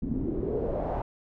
pink noise with low-pass filter sweep, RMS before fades -30 dBFS, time 0.02-1.02 s, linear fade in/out 5 ms, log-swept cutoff 230 to 810 Hz, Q 4.3, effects none

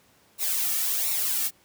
blue noise with flanger, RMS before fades -26 dBFS, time 0.38-1.51 s, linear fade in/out 50 ms, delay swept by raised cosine 0.62 to 2.02 ms, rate 1.4 Hz, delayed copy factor -0.6, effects pink hiss -60 dBFS RMS until 1.64 s + high-pass 100 Hz 12 dB/octave

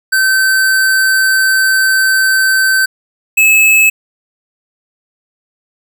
square tone pair in turn, 1542 / 2593 Hz, G6 / E7, -29 / -29 cents, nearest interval major sixth, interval 900 cents, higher second, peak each -9 / -6 dBFS, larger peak second, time 0.12-2.86 / 3.37-3.9 s, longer first, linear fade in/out 10 ms, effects none

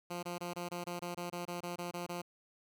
10% pulse tone bursts, 175.1 Hz, F3, 5 cents sharp, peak -30 dBFS, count 14, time 0.1-2.219 s, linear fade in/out 10 ms, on 130 ms, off 23 ms, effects none

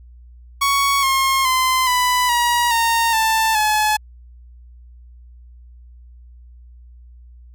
sawtooth tone with pitch steps, 1115 / 1073.3 / 1033.1 / 994.5 / 957.3 / 921.5 / 887 / 853.8 Hz, C#6 / C6 / C6 / B5 / A#5 / A#5 / A5 / G#5, +10 / +44 / -22 / +12 / +46 / -20 / +14 / +48 cents, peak -11 dBFS, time 0.61-3.97 s, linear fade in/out 10 ms, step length 420 ms, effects added 60 Hz sine -40 dBFS peak until 7.54 s

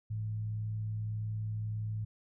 sine tone with frequency modulation, 107.3 Hz, A2, 43 cents flat, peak -33 dBFS, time 0.1-2.05 s, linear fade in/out 10 ms, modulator 61.7 Hz, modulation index 0.24, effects none

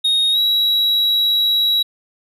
triangle tone with pitch glide, 3729 to 3881 Hz, A#7 to B7, 0 to -31 cents, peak -12 dBFS, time 0.04-1.83 s, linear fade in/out 10 ms, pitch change +69 cents, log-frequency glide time 0.32-0.38 s, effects none

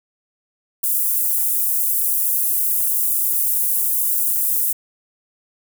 pink high-pass noise, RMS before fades -19 dBFS, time 0.83-4.73 s, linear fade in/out 10 ms, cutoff 11000 Hz, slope 24 dB/octave, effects none

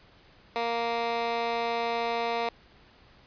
15% pulse tone with high-pass filter, 233.1 Hz, A#3, in tune, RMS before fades -29 dBFS, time 0.56-2.49 s, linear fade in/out 0 ms, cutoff 520 Hz, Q 0.89, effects pink hiss -57 dBFS RMS until 3.26 s + resampled to 11025 Hz

